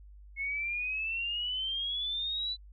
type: exponential sweep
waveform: sine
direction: up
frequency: 2172 to 4007 Hz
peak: -31 dBFS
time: 0.36-2.57 s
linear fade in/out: 50 ms
effects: added 50 Hz sine -49 dBFS peak until 2.72 s